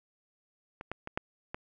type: clicks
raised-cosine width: 0.5 ms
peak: -26 / -20 / -24 / -15 / -21 dBFS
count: 5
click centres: 0.811 / 0.916 / 1.074 / 1.175 / 1.545 s
effects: none